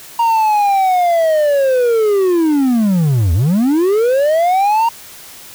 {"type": "linear two-way sweep", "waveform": "triangle", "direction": "down then up", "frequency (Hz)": [938, 78, 938], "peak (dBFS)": -8, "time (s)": [0.19, 4.89], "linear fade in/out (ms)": 5, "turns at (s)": 3.33, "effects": ["white hiss -36 dBFS RMS until 5.54 s"]}